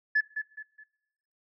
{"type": "tone with echo", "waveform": "sine", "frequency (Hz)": 1723, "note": "A6", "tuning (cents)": -37, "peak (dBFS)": -19, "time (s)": [0.15, 0.21], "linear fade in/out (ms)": 10, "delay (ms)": 210, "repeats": 3, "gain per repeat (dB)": -9, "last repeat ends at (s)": 0.84, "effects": ["noise-tail reverb RT60 1.0 s tail -21 dB re dry", "tanh soft clip ceiling -17 dBFS"]}